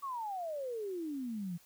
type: exponential sweep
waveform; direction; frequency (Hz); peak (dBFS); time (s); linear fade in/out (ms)
sine; down; 1148 to 164.81; -36; 0.02-1.58; 20
effects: white hiss -63 dBFS RMS until 1.65 s